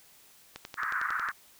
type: click train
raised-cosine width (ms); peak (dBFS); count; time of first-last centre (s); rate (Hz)
0.2; -22; 9; 0.56-1.287; 11
type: band-pass noise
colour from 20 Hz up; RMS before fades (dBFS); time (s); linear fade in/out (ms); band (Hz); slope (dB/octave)
pink; -32; 0.77-1.32; 20; 1200 to 1700; 48
effects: white hiss -58 dBFS RMS until 1.59 s